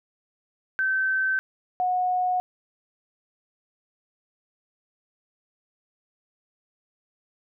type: tone pair in turn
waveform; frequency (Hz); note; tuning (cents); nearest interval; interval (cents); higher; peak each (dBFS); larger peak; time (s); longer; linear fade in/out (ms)
sine; 1542 / 729.8; G6 / F#5; -29 / -24; octave + minor second; 1295; first; -21; neither; 0.79-1.39 / 1.8-2.4; neither; 0
effects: none